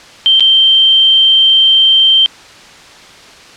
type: tone with dropouts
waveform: sine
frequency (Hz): 3136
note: G7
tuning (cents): 0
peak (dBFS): -4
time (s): 0.26-2.26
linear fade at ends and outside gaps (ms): 0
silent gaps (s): 0.397-0.406
effects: white hiss -36 dBFS RMS until 3.56 s + low-pass 5000 Hz 12 dB/octave